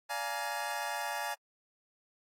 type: chord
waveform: 25% pulse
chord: Bb dominant seventh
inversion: first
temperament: just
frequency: 582.7 / 699.2 / 839.1 / 932.3 Hz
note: D5 / F5 / Ab5 / Bb5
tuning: -14 / +2 / +18 / 0 cents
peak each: -39 / -37 / -33 / -37 dBFS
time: 0.09-1.35 s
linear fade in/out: 20 ms
effects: AAC 48 kbps

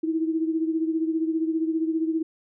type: beating tone pair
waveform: sine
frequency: 320 / 335 Hz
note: D#4 / E4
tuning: +49 / +28 cents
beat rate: 15 Hz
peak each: -23 / -29 dBFS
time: 0.03-2.23 s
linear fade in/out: 10 ms
effects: none

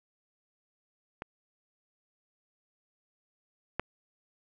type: clicks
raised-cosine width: 0.5 ms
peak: -22 / -14 dBFS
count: 2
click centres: 1.221 / 3.796 s
effects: none

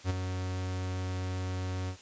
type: tone with ADSR envelope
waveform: 45% pulse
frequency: 92.5 Hz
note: F#2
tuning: in tune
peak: -25 dBFS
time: 0.04-1.97 s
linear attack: 59 ms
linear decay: 18 ms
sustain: -7 dB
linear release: 85 ms
effects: white hiss -52 dBFS RMS until 2.01 s + resampled to 16000 Hz

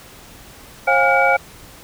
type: tone cluster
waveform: sine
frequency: 539 / 710 / 814 / 1419 / 2282 Hz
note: C#5 / F5 / G#5 / F6 / C#7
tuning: -49 / +28 / -35 / +27 / +50 cents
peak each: -18 dBFS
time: 0.87-1.37 s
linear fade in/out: 10 ms
effects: tanh soft clip ceiling -1 dBFS + pink hiss -42 dBFS RMS until 1.83 s

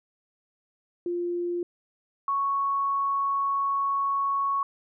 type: tone pair in turn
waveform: sine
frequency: 349.2 / 1108.6 Hz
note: F4 / C#6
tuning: 0 / 0 cents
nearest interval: octave + minor sixth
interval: 2000 cents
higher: second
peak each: -26 / -23 dBFS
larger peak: second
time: 1.06-1.63 / 2.28-4.63 s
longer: second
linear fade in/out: 2 ms
effects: none

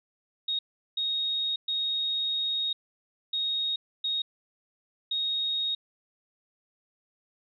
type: tone bursts at uneven times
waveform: sine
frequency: 3743 Hz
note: A#7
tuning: 6 cents sharp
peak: -26 dBFS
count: 6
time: 0.48-0.59 / 0.97-1.56 / 1.68-2.73 / 3.33-3.76 / 4.04-4.22 / 5.11-5.75 s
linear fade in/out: 5 ms
effects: none

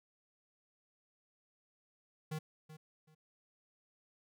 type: tone with echo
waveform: square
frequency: 155.56 Hz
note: D#3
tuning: in tune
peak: -38 dBFS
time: 2.31-2.39 s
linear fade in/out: 10 ms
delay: 380 ms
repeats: 2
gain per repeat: -13 dB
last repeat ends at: 3.15 s
effects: none

